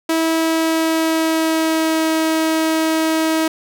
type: tone with pitch glide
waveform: sawtooth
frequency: 324.6 to 319.6 Hz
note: E4 to D#4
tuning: -27 to +47 cents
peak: -11 dBFS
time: 0.09-3.48 s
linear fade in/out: 5 ms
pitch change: -26 cents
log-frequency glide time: 0.35-2.1 s
effects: none